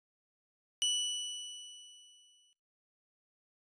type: tone with exponential decay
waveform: sawtooth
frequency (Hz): 2960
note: F#7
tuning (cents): 0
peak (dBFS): -24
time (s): 0.82-2.53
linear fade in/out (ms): 0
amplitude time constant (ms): 370
effects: noise-tail reverb RT60 0.4 s tail -24 dB re dry + resampled to 22050 Hz